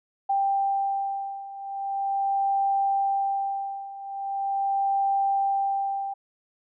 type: beating tone pair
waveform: sine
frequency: 788 / 788.41 Hz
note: G5 / G5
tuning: +9 / +10 cents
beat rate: 0.41 Hz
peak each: -28 / -25 dBFS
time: 0.29-6.14 s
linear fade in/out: 10 ms
effects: none